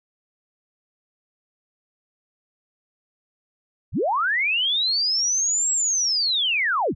sine linear two-way sweep, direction up then down, 34.65 to 7710 to 34.65 Hz, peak -19 dBFS, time 3.92-6.95 s, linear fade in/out 50 ms, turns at 5.72 s, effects none

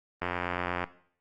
click train, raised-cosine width 0.5 ms, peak -15 dBFS, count 56, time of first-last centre 0.22-0.84 s, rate 88.7 Hz, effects noise-tail reverb RT60 0.6 s tail -17 dB re dry + Opus 24 kbps

